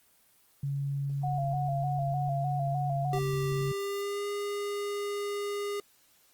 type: tone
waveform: sine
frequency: 139.9 Hz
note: C#3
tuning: 16 cents sharp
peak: -29 dBFS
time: 0.63-3.72 s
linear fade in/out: 5 ms
type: tone with vibrato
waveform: sine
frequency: 710 Hz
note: F5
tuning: 28 cents sharp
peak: -31 dBFS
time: 1.23-3.19 s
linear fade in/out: 10 ms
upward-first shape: square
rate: 3.3 Hz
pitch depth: 52 cents each way
type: tone with pitch glide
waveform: square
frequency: 392 to 407.7 Hz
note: G4 to G#4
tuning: 0 to -32 cents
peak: -32 dBFS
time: 3.13-5.8 s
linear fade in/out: 2 ms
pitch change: +68 cents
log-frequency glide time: 3.5-4.28 s
effects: white hiss -64 dBFS RMS until 6.33 s + Opus 24 kbps

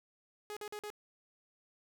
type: tone bursts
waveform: sawtooth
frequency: 418.3 Hz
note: G#4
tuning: 12 cents sharp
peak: -37 dBFS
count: 4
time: 0.5-0.902 s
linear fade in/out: 0 ms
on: 66 ms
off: 46 ms
effects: none

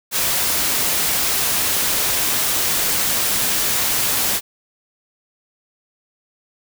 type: noise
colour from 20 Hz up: white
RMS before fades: -19 dBFS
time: 0.11-4.41 s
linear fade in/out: 50 ms
effects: none

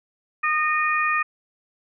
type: harmonic tone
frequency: 614 Hz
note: D#5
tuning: 23 cents flat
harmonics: 2 / 3 / 4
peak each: -22 / -24 / -25 dBFS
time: 0.43-1.23 s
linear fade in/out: 10 ms
effects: none

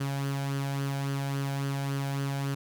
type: tone with flanger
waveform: sawtooth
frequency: 138.59 Hz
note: C#3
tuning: in tune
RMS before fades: -31 dBFS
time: 0-2.55 s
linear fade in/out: 10 ms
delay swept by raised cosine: 0.64 to 1.32 ms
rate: 3.6 Hz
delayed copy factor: +0.5
effects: none

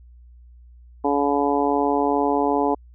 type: harmonic tone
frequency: 142.6 Hz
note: C#3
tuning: 49 cents sharp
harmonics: 2 / 3 / 4 / 5 / 6 / 7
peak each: -23 / -23 / -29 / -25 / -24 / -28 dBFS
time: 1.04-2.75 s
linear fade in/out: 10 ms
effects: added 60 Hz sine -44 dBFS peak until 2.94 s

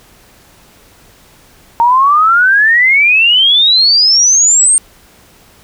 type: exponential sweep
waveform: sine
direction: up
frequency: 917 to 8770 Hz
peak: -5 dBFS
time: 1.8-4.78 s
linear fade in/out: 0 ms
effects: pink hiss -44 dBFS RMS until 5.63 s

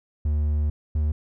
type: tone pair in turn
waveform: triangle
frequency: 75 / 75.78 Hz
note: D2 / D#2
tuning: +37 / -45 cents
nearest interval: unison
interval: 18 cents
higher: second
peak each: -18 dBFS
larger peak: neither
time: 0.25-0.7 / 0.95-1.12 s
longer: first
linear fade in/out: 5 ms
effects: none

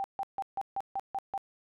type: tone bursts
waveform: sine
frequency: 784 Hz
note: G5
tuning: in tune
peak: -30 dBFS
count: 8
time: 0-1.378 s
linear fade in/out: 0 ms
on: 41 ms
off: 150 ms
effects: none

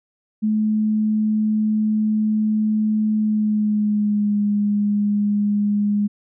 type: tone with pitch glide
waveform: sine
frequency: 214.9 to 206 Hz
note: A3 to G#3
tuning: -41 to -14 cents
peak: -16 dBFS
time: 0.42-6.08 s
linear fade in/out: 20 ms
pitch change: -73 cents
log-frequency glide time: 3.16-4.4 s
effects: none

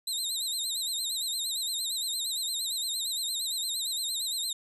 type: tone with vibrato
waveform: 25% pulse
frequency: 3908 Hz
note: B7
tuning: 19 cents flat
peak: -25 dBFS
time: 0.07-4.53 s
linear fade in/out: 5 ms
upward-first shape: sine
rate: 8.7 Hz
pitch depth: 120 cents each way
effects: none

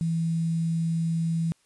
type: tone with quantisation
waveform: sine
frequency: 164.81 Hz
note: E3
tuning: in tune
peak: -23 dBFS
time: 0.01-1.52 s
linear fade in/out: 0 ms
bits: 8
effects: white hiss -66 dBFS RMS until 1.65 s + resampled to 24000 Hz

